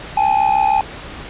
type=ring-modulated tone; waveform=triangle; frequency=830.6 Hz; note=G#5; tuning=in tune; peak=-7 dBFS; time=0.17-0.81 s; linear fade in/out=2 ms; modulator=33.2 Hz; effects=pink hiss -32 dBFS RMS until 1.29 s + resampled to 8000 Hz